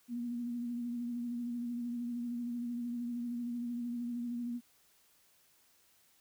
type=tone with vibrato; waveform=sine; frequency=239.5 Hz; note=A#3; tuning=47 cents sharp; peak=-35 dBFS; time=0.08-4.61 s; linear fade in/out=50 ms; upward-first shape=sine; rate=13 Hz; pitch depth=30 cents each way; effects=white hiss -68 dBFS RMS until 6.2 s